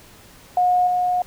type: tone with level steps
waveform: sine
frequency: 722 Hz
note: F#5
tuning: 43 cents flat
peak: -14 / -17 dBFS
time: 0.57-1.22 s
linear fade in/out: 2 ms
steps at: 0.87 s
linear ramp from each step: 2 ms
effects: pink hiss -47 dBFS RMS until 1.26 s